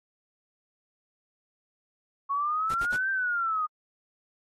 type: exponential two-way sweep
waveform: sine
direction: up then down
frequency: 1102 to 1579 to 1222 Hz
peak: -25 dBFS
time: 2.29-3.67 s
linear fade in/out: 20 ms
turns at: 3.1 s
type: noise bursts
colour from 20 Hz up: pink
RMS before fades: -40 dBFS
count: 3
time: 2.7-2.964 s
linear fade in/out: 2 ms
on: 42 ms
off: 69 ms
effects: AAC 32 kbps